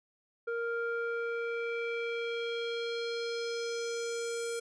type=tone with low-pass filter sweep; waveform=square; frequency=466.2 Hz; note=A#4; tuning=in tune; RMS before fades=-35 dBFS; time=0.47-4.6 s; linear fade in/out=10 ms; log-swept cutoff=1200 to 8800 Hz; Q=2.7; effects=none